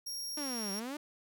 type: tone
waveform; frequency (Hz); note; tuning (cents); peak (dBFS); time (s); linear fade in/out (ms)
sawtooth; 5588; F8; 0; -35; 0.06-0.8; 10
type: exponential two-way sweep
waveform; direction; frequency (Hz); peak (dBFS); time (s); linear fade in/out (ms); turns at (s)
sawtooth; down then up; 307.3 to 190 to 307.3; -34; 0.37-0.97; 5; 0.72
effects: none